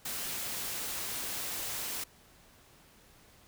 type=noise; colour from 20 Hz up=white; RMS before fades=-37 dBFS; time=0.05-2.04 s; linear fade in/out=5 ms; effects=pink hiss -60 dBFS RMS until 3.47 s